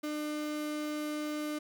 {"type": "tone", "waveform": "35% pulse", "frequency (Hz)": 300.8, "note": "D4", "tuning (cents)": 42, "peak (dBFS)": -32, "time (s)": [0.03, 1.59], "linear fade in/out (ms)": 10, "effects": []}